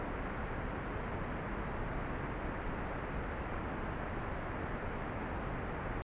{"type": "low-pass noise", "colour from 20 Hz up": "pink", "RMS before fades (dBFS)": -39, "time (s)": [0, 6.02], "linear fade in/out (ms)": 0, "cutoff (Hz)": 2000, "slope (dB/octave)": 24, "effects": ["resampled to 8000 Hz"]}